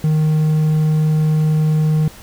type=tone; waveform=triangle; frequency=155 Hz; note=D#3; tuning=6 cents flat; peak=-10 dBFS; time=0.04-2.08 s; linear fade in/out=2 ms; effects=pink hiss -40 dBFS RMS until 2.22 s